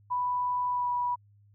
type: tone with pitch glide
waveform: sine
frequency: 989 to 977.6 Hz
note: B5 to B5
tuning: +2 to -18 cents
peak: -26 dBFS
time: 0.1-1.16 s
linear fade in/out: 20 ms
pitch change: -20 cents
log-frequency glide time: 0.69-0.9 s
effects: added 102 Hz sine -57 dBFS peak until 1.54 s